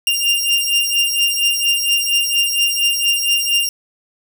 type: beating tone pair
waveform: sawtooth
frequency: 2794 / 2798.3 Hz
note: F7 / F7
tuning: 0 / +3 cents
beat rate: 4.3 Hz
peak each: -14 dBFS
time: 0.07-3.69 s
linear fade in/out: 2 ms
effects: none